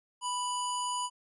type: harmonic tone with a mistuned harmonic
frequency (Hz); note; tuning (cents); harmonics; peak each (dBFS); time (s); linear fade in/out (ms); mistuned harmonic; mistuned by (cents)
987.8; B5; 0; 1 / 3 / 5 / 7 / 9 / 10; -32 / -39 / -46 / -40 / -47 / -44; 0.21-1.1; 50; 5; -45
effects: none